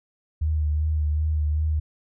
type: tone with vibrato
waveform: sine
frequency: 76.5 Hz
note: D#2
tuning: 29 cents flat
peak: -20 dBFS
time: 0.41-1.8 s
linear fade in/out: 10 ms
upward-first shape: sine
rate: 2.6 Hz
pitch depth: 32 cents each way
effects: none